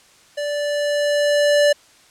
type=tone with level ramp; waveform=square; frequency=584 Hz; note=D5; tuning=10 cents flat; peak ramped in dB=-23 to -12 dBFS; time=0.37-1.73 s; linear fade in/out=10 ms; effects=white hiss -51 dBFS RMS until 2.1 s + low-pass 8000 Hz 12 dB/octave